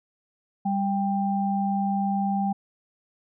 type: tone pair together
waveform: sine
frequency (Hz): 197.75 / 791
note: G3 / G5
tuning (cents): +15 / +15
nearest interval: 2 octaves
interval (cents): 2400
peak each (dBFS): -24 / -26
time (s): 0.65-2.53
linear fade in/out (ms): 10
effects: none